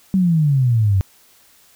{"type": "exponential sweep", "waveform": "sine", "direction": "down", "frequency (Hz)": [194.6, 92.8], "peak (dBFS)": -12, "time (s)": [0.14, 1.01], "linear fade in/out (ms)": 0, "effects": ["white hiss -52 dBFS RMS until 1.75 s"]}